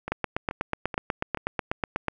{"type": "two click trains", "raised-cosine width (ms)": 0.5, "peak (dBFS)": [-10, -17], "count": [17, 4], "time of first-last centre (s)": [[0.12, 2.083], [0.08, 1.373]], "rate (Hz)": [8.15, 2.32], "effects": []}